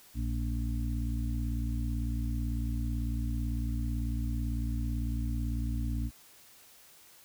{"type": "harmonic tone", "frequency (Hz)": 58, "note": "A#1", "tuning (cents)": -8, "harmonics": [1, 2, 4, 5], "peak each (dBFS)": [-31, -36, -39, -42], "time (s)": [0.14, 6.11], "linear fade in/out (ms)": 50, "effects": ["white hiss -57 dBFS RMS until 7.24 s"]}